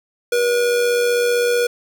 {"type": "tone with amplitude modulation", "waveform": "square", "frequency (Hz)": 481.8, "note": "B4", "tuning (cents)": -43, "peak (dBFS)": -14, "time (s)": [0.32, 1.67], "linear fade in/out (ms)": 5, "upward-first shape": "sine", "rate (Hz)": 95.7, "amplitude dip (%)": 35, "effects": []}